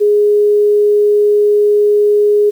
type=tone; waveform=sine; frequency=415.3 Hz; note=G#4; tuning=in tune; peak=-7 dBFS; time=0-2.51 s; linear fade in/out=20 ms; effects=7-bit